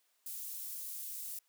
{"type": "high-pass noise", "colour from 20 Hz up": "pink", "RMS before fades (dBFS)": -43, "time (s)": [0.26, 1.39], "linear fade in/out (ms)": 5, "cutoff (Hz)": 12000, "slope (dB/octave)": 12, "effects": ["white hiss -75 dBFS RMS until 1.48 s", "high-pass 400 Hz 12 dB/octave"]}